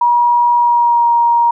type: tone with pitch glide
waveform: sine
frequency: 958 to 942.1 Hz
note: A#5 to A#5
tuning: +47 to +18 cents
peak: -8 dBFS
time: 0.01-1.51 s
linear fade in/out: 5 ms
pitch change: -29 cents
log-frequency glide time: 0.55-1.1 s
effects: none